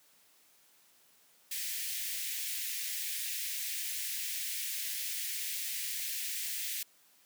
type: high-pass noise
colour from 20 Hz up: white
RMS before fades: -37 dBFS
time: 1.51-6.83 s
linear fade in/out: 5 ms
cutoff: 1800 Hz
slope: 48 dB/octave
effects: white hiss -65 dBFS RMS until 7.25 s + high-pass 150 Hz 12 dB/octave